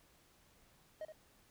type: tone with echo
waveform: triangle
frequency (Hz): 625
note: D#5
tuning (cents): +8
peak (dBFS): -39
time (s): 1.01-1.05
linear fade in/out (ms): 2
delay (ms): 72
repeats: 1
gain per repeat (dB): -8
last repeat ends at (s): 1.122
effects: pink hiss -68 dBFS RMS until 1.5 s